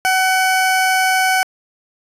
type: tone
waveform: 20% pulse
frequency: 752 Hz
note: F#5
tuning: 28 cents sharp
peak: -8 dBFS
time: 0.05-1.43 s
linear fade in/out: 0 ms
effects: resampled to 32000 Hz